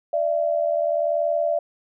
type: tone pair together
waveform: sine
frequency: 591 / 671.9 Hz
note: D5 / E5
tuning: +11 / +33 cents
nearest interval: major second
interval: 222 cents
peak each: -22 dBFS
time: 0.13-1.59 s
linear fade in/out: 5 ms
effects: none